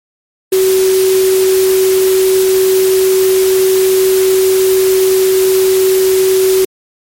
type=tone in noise; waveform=sine; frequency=378.1 Hz; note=F#4; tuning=38 cents sharp; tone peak=-7 dBFS; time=0.52-6.65 s; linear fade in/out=5 ms; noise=white; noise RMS=-20 dBFS; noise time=0.52-6.65 s; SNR=+10 dB; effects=MP3 64 kbps